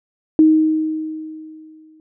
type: tone with exponential decay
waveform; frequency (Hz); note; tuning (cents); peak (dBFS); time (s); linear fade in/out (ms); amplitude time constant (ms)
sine; 313.5; D#4; +13; -6; 0.39-2; 1; 350
effects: none